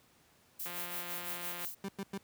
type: noise with tremolo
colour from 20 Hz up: violet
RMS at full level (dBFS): -39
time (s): 0.59-1.75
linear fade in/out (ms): 10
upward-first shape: sine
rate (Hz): 5.9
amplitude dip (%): 60
type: click train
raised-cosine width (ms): 0.3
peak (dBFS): -28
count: 174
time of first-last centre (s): 0.66-1.649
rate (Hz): 175
type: tone bursts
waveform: 30% pulse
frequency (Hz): 196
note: G3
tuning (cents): 0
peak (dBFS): -34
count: 3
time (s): 1.84-2.178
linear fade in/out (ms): 2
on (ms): 46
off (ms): 100
effects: pink hiss -66 dBFS RMS until 2.23 s + high-pass 80 Hz 12 dB/octave